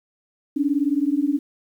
sine beating tone pair, 277.2 / 296.2 Hz, C#4 / D4, 0 / +15 cents, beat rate 19 Hz, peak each -21 dBFS, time 0.56-1.39 s, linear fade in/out 10 ms, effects 9-bit

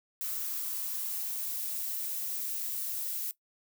violet noise with high-pass filter sweep, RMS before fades -35 dBFS, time 0.21-3.31 s, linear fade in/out 0 ms, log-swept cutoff 1300 to 330 Hz, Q 3.6, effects noise-tail reverb RT60 0.1 s tail -17 dB re dry

